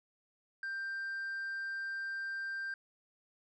sine tone with tanh clipping, 1575 Hz, G6, 8 cents sharp, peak -37 dBFS, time 0.63-2.74 s, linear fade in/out 2 ms, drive 2 dB, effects none

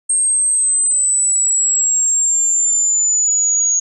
sine linear sweep, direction down, 8500 to 6645 Hz, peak -12 dBFS, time 0.09-3.8 s, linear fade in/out 10 ms, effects none

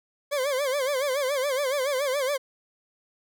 40% pulse tone with vibrato, 546 Hz, C#5, 26 cents flat, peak -23 dBFS, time 0.31-2.38 s, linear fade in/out 20 ms, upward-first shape sine, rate 7.1 Hz, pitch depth 130 cents each way, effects none

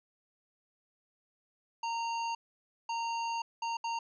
square tone bursts at uneven times, 924 Hz, A#5, 16 cents flat, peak -33 dBFS, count 4, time 1.83-2.35 / 2.89-3.42 / 3.62-3.77 / 3.84-3.99 s, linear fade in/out 5 ms, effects resampled to 16000 Hz

